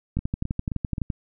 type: two click trains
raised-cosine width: 5 ms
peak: -16 / -13 dBFS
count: 4 / 12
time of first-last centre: 0.19-0.982 / 0.17-1.102 s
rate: 3.79 / 11.8 Hz
effects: none